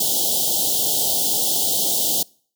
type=band-stop noise; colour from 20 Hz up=white; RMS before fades=-20 dBFS; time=0-2.23 s; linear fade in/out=5 ms; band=860 to 3000 Hz; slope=96 dB/octave; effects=noise-tail reverb RT60 0.5 s tail -26 dB re dry + high-pass 150 Hz 12 dB/octave